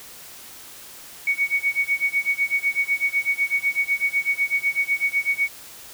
sine tone with tremolo, 2234 Hz, C#7, 13 cents sharp, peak -16 dBFS, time 1.27-5.48 s, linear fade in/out 2 ms, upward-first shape sine, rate 8 Hz, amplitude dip 95%, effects white hiss -42 dBFS RMS until 5.93 s

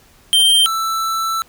square tone pair in turn, 3152 / 1325.3 Hz, G7 / E6, +9 / +9 cents, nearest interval octave + minor third, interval 1500 cents, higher first, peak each -10 / -18 dBFS, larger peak first, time 0.33-0.66 / 0.66-1.42 s, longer second, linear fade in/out 0 ms, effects pink hiss -50 dBFS RMS until 1.48 s

